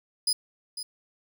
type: tone with echo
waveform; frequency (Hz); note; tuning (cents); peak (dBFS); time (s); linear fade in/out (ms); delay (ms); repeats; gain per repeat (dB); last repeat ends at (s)
30% pulse; 4978; D#8; 0; -19; 0.27-0.33; 5; 500; 1; -11; 0.83
effects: none